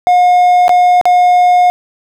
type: tone with dropouts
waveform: triangle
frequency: 718 Hz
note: F5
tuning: 48 cents sharp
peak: -3 dBFS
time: 0.07-1.7 s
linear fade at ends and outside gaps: 0 ms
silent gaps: 0.681-0.693 / 1.013-1.055 s
effects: none